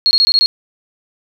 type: tone bursts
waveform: sine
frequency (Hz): 4300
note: C8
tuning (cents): +47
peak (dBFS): -8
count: 6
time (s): 0.06-0.46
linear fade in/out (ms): 0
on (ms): 50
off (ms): 20
effects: none